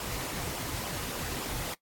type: noise with flanger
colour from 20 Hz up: pink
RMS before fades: -36 dBFS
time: 0-1.74 s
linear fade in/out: 2 ms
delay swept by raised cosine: 0.47 to 5.27 ms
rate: 3.5 Hz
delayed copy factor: -0.6
effects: noise-tail reverb RT60 0.1 s tail -18 dB re dry + AAC 64 kbps